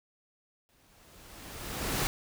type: noise with exponential growth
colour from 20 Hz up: pink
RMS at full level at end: -28 dBFS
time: 0.69-2.07 s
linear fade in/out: 0 ms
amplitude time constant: 300 ms
effects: none